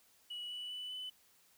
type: tone with pitch steps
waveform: sine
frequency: 2932 / 2958 / 2983 / 3009 Hz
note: F#7 / F#7 / F#7 / F#7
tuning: -16 / -1 / +13 / +28 cents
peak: -39 dBFS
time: 0.3-1.1 s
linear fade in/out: 10 ms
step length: 200 ms
effects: tanh soft clip ceiling -39 dBFS + white hiss -68 dBFS RMS until 1.57 s